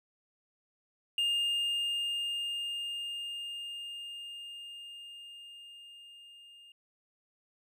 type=tone with level ramp; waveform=triangle; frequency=2820 Hz; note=F7; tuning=16 cents sharp; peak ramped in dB=-25 to -51 dBFS; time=1.18-6.72 s; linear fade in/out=2 ms; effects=none